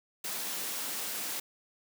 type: high-pass noise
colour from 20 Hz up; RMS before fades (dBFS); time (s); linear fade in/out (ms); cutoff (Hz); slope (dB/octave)
white; -36; 0.24-1.4; 5; 160; 24
effects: none